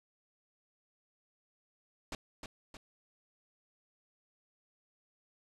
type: noise with echo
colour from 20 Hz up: pink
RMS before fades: -40 dBFS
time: 2.12-2.15 s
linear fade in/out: 2 ms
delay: 310 ms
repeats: 2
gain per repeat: -5 dB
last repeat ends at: 2.77 s
effects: low-pass 7000 Hz 12 dB/octave